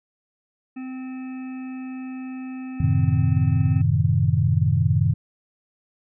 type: harmonic tone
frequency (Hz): 258.8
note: C4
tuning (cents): -19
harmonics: 1 / 3 / 5 / 7 / 9 / 10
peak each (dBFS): -30 / -47 / -51 / -52 / -57 / -48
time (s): 0.76-3.82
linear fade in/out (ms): 10
type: chord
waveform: sine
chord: F# diminished seventh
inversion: none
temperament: equal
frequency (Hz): 92.5 / 110 / 130.81 / 155.56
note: F#2 / A2 / C3 / Eb3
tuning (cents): 0 / 0 / 0 / 0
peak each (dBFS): -22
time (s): 2.8-5.14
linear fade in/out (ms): 5
effects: none